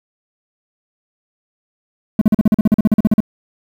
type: tone bursts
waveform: triangle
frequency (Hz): 214.2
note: A3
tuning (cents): -46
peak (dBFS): -5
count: 16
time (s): 2.19-3.204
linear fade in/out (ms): 2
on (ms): 24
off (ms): 42
effects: 7-bit